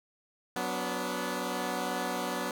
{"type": "chord", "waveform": "10% pulse", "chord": "B minor", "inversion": "second", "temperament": "equal with one note detuned", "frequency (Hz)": [185, 246.9, 288.5], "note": ["F#3", "B3", "D4"], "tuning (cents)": [0, 0, -31], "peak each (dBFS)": [-28, -26, -29], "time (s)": [0.56, 2.51], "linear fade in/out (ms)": 2, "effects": []}